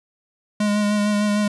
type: tone with vibrato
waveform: square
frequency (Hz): 207.7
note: G#3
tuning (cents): 0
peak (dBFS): -18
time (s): 0.6-1.48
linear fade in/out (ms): 5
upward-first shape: sine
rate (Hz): 6.6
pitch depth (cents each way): 21
effects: resampled to 24000 Hz